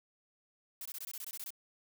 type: noise bursts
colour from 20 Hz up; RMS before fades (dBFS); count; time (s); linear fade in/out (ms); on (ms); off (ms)
blue; -43; 11; 0.81-1.505; 2; 45; 20
effects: none